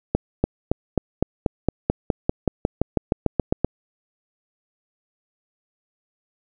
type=accelerating click train; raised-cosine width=2 ms; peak=-4 dBFS; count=19; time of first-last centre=0.15-3.646 s; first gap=290 ms; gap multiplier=0.95; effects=none